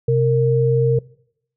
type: tone pair together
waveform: sine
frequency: 129.56 / 461.7 Hz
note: C3 / A#4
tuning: -17 / -17 cents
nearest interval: octave + minor seventh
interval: 2200 cents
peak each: -16 dBFS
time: 0.08-0.99 s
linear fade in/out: 5 ms
effects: noise-tail reverb RT60 0.7 s tail -22 dB re dry